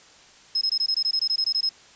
sine tone bursts, 5150 Hz, E8, 41 cents flat, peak -20 dBFS, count 14, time 0.55-1.692 s, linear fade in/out 5 ms, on 63 ms, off 20 ms, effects white hiss -51 dBFS RMS until 1.95 s + resampled to 16000 Hz

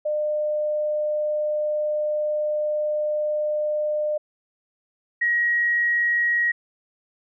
sine tone pair in turn, 603 / 1897.3 Hz, D5 / A#6, +46 / +30 cents, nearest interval octave + minor sixth, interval 1984 cents, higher second, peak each -21 / -18 dBFS, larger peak second, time 0.05-4.18 / 5.21-6.52 s, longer first, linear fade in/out 10 ms, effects none

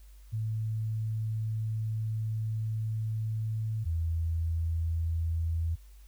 sine tone pair in turn, 110 / 82.41 Hz, A2 / E2, 0 / 0 cents, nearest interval perfect fourth, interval 500 cents, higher first, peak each -29 / -27 dBFS, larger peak second, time 0.32-3.85 / 3.85-5.76 s, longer first, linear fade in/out 20 ms, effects added 50 Hz sine -49 dBFS peak until 6.07 s + white hiss -65 dBFS RMS until 6.07 s

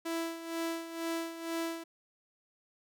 sawtooth tone with tremolo, 331 Hz, E4, 7 cents sharp, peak -28 dBFS, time 0.05-1.84 s, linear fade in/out 10 ms, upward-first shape sine, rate 2.1 Hz, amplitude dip 70%, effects none

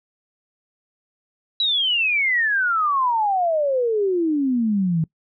sine exponential sweep, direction down, 3951 to 155.56 Hz, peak -17 dBFS, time 1.6-5.04 s, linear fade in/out 2 ms, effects noise-tail reverb RT60 0.1 s tail -23 dB re dry

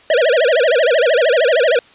square tone with vibrato, 554.4 Hz, C#5, in tune, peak -11 dBFS, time 0.1-1.79 s, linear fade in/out 2 ms, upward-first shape sine, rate 13 Hz, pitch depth 290 cents each way, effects white hiss -46 dBFS RMS until 1.94 s + resampled to 8000 Hz

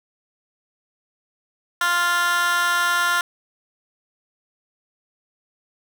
15% pulse tone with high-pass filter, 349.1 Hz, F4, 1 cent flat, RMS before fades -20 dBFS, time 1.81-3.21 s, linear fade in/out 2 ms, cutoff 1400 Hz, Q 2.3, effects none

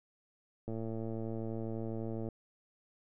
click train, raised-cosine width 2 ms, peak -27 dBFS, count 181, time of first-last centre 0.68-2.287 s, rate 112 Hz, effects none

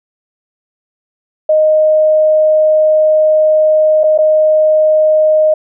sine tone with dropouts, 620 Hz, D#5, 6 cents flat, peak -6 dBFS, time 1.49-5.54 s, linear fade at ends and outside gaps 5 ms, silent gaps 4.035-4.039 / 4.178-4.186 s, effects none

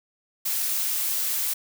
blue noise, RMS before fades -26 dBFS, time 0.45-1.54 s, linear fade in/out 10 ms, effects none

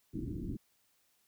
white low-pass noise, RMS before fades -39 dBFS, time 0.13-0.57 s, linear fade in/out 10 ms, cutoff 320 Hz, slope 48 dB/octave, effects white hiss -73 dBFS RMS until 1.27 s

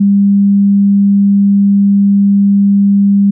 sine tone, 200 Hz, G3, 35 cents sharp, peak -5 dBFS, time 0-3.31 s, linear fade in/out 10 ms, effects none

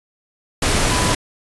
sine tone in noise, 995 Hz, B5, 13 cents sharp, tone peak -24 dBFS, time 0.91-1.13 s, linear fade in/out 5 ms, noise pink, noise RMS -17 dBFS, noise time 0.62-1.15 s, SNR -10 dB, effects resampled to 24000 Hz

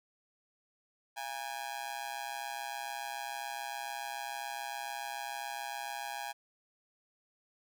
sawtooth tone with amplitude modulation, 818 Hz, G#5, 26 cents flat, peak -30 dBFS, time 1.16-6.33 s, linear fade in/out 20 ms, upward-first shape sine, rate 127 Hz, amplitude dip 95%, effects none

